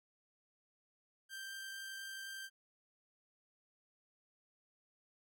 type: tone with amplitude modulation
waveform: sawtooth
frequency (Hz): 1574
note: G6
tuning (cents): +7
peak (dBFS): -40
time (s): 1.29-2.5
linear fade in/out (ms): 50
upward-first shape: sine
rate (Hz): 51.3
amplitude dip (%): 25
effects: none